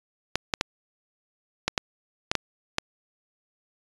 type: clicks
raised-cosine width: 0.2 ms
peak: -5 dBFS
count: 8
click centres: 0.356 / 0.538 / 0.611 / 1.68 / 1.778 / 2.315 / 2.353 / 2.784 s
effects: resampled to 22050 Hz